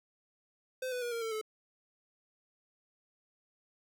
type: tone with pitch steps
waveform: square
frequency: 514 / 496.8 / 480.1 / 464 / 448.5 / 433.5 Hz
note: C5 / B4 / B4 / A#4 / A4 / A4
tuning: -31 / +10 / -49 / -8 / +33 / -26 cents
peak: -35 dBFS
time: 0.82-1.414 s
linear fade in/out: 5 ms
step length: 99 ms
effects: none